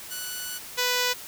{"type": "tone pair in turn", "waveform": "5% pulse", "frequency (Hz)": [1480, 494.9], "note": ["F#6", "B4"], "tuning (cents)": [0, 4], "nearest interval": "octave + perfect fifth", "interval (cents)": 1896, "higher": "first", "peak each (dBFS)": [-21, -11], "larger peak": "second", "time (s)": [[0.1, 0.59], [0.77, 1.14]], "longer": "first", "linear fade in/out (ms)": 20, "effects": ["white hiss -41 dBFS RMS until 1.27 s"]}